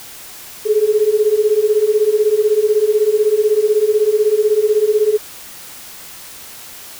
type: beating tone pair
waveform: sine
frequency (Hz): 415.3 / 431.3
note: G#4 / A4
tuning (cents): 0 / -35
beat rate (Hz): 16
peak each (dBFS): -15 / -13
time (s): 0.65-5.18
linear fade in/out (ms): 20
effects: white hiss -35 dBFS RMS until 6.99 s